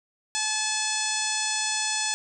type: harmonic tone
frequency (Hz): 862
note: A5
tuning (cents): -36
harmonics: 1 / 2 / 3 / 4 / 5 / 6 / 7 / 8 / 9 / 10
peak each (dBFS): -34 / -34 / -34 / -34 / -34 / -34 / -34 / -34 / -34 / -34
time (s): 0.35-2.14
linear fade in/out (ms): 0
effects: none